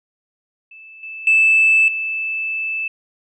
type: tone with level steps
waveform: sine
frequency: 2631 Hz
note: E7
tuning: 4 cents flat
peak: -38 / -29 / -9 / -20 dBFS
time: 0.71-2.88 s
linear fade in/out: 5 ms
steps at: 1.03 / 1.27 / 1.88 s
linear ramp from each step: 2 ms
effects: tanh soft clip ceiling -5 dBFS